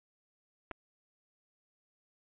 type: clicks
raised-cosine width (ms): 0.5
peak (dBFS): -24 / -29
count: 2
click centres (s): 0.712 / 0.715
effects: resampled to 8000 Hz